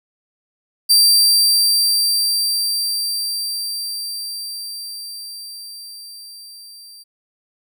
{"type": "tone with level ramp", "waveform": "sawtooth", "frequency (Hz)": 4699, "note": "D8", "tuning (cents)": 0, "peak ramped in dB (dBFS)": [-6, -36], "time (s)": [0.89, 7.04], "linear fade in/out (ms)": 20, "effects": []}